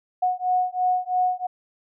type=beating tone pair; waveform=sine; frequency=730 / 733 Hz; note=F#5 / F#5; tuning=-24 / -16 cents; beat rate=3 Hz; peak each=-23 dBFS; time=0.22-1.47 s; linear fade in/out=10 ms; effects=none